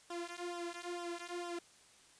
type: tone with flanger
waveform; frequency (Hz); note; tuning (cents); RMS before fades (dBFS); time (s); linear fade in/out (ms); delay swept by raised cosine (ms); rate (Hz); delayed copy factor
sawtooth; 347.6; F4; -8; -43; 0.1-1.59; 5; 0.44 to 3.14; 2.2; -1
effects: white hiss -63 dBFS RMS until 2.19 s + resampled to 22050 Hz